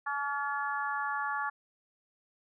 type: harmonic tone with a mistuned harmonic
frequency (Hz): 284.8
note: C#4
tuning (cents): +47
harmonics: 3 / 4 / 5 / 6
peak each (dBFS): -36 / -35 / -37 / -37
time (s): 0.06-1.5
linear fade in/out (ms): 10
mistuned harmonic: 5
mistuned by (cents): -25
effects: none